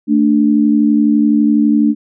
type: tone pair together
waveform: sine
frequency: 221.7 / 293.7 Hz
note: A3 / D4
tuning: +13 / 0 cents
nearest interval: perfect fourth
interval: 487 cents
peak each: -11 dBFS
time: 0.07-1.95 s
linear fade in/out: 50 ms
effects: none